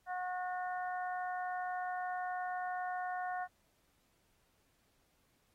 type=harmonic tone; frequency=364 Hz; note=F#4; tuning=28 cents flat; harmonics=2 / 3 / 4 / 5; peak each=-37 / -47 / -45 / -48 dBFS; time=0.06-3.48 s; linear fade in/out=50 ms; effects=pink hiss -75 dBFS RMS until 5.54 s + AAC 48 kbps